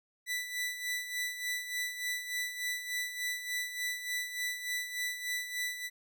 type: tone with tremolo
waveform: sawtooth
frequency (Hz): 1978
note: B6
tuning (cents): +2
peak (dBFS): -28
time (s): 0.26-5.9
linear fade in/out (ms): 50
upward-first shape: sine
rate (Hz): 3.4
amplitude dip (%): 65
effects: none